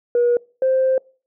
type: tone pair in turn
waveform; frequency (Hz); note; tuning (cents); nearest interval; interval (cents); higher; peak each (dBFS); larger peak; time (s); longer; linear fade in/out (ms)
sine; 481 / 523.6; B4 / C5; -46 / +1; minor second; 147; second; -12 / -13; first; 0.15-0.37 / 0.62-0.98; second; 2
effects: noise-tail reverb RT60 0.4 s tail -26 dB re dry + tanh soft clip ceiling -10 dBFS